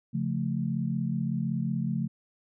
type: chord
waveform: sine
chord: Db augmented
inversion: none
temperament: equal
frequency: 138.59 / 174.61 / 220 Hz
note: Db3 / F3 / A3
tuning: 0 / 0 / 0 cents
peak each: -31 dBFS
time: 0.13-2.08 s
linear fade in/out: 20 ms
effects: none